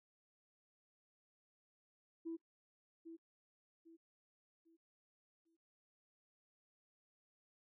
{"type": "tone with echo", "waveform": "sine", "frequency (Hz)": 329.6, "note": "E4", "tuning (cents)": 0, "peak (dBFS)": -40, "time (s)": [2.25, 2.37], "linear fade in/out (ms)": 20, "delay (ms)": 800, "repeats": 4, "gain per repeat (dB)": -9, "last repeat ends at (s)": 5.57, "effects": ["noise-tail reverb RT60 0.1 s tail -22 dB re dry", "tanh soft clip ceiling -36 dBFS"]}